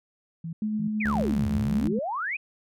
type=tone bursts; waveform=sine; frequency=164.81 Hz; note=E3; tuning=in tune; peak=-31 dBFS; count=5; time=0.44-1.93 s; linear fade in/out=5 ms; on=90 ms; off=260 ms
type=tone with tremolo; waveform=sine; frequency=213.8 Hz; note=A3; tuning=49 cents flat; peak=-24 dBFS; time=0.62-1.99 s; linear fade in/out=2 ms; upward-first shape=sine; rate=9.1 Hz; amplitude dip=25%
type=exponential two-way sweep; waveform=sine; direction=down then up; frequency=2600 to 69.3 to 2600 Hz; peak=-27 dBFS; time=1-2.37 s; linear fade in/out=10 ms; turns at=1.51 s
type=tone with pitch glide; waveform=sawtooth; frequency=71.4 to 69.17 Hz; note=D2 to C#2; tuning=-48 to -3 cents; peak=-28 dBFS; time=1.05-1.88 s; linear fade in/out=5 ms; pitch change=-55 cents; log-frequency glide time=1.3-1.45 s
effects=none